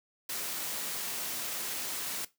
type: noise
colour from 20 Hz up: white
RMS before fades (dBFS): -36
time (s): 0.29-2.25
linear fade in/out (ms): 5
effects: noise-tail reverb RT60 0.2 s tail -17 dB re dry + high-pass 150 Hz 12 dB/octave